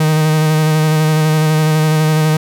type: tone with vibrato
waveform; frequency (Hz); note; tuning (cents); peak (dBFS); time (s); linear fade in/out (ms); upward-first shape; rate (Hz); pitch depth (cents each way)
45% pulse; 155.56; D#3; 0; -10; 0-2.37; 5; square; 12; 16
effects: none